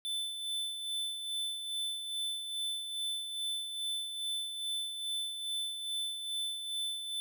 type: tone with tremolo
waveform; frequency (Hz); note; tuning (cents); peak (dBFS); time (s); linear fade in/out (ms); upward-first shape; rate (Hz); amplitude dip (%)
square; 3520; A7; 0; -33; 0.05-7.2; 0; sine; 2.4; 50
effects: none